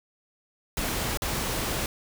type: noise with dropouts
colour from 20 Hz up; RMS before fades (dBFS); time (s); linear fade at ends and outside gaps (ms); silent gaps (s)
pink; -29; 0.77-1.86; 1; 1.173-1.22
effects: none